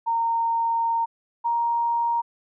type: tone pair in turn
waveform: sine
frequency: 921 / 936.6 Hz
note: A#5 / A#5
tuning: -21 / +8 cents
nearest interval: unison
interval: 29 cents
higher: second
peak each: -20 dBFS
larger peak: neither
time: 0.06-1.06 / 1.44-2.22 s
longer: first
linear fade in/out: 20 ms
effects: none